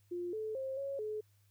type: tone with pitch steps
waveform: sine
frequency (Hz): 351.6 / 434.7 / 531 / 552 / 427.7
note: F4 / A4 / C5 / C#5 / A4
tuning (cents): +12 / -21 / +25 / -7 / -49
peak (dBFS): -36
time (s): 0.11-1.21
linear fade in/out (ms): 10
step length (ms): 220
effects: added 101 Hz sine -66 dBFS peak until 1.5 s + white hiss -75 dBFS RMS until 1.5 s